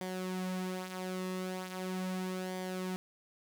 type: tone with flanger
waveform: sawtooth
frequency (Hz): 185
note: F#3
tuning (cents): 0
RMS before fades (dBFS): -38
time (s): 0.01-2.96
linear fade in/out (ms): 0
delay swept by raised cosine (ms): 0.74 to 6.74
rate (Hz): 0.39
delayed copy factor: -0.55
effects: none